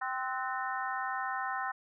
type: harmonic tone with a mistuned harmonic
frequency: 259.8 Hz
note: C4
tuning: 12 cents flat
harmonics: 3 / 4 / 5 / 6 / 7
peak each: -37 / -38 / -39 / -40 / -40 dBFS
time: 0.01-1.72 s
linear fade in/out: 10 ms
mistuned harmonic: 6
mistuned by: -75 cents
effects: none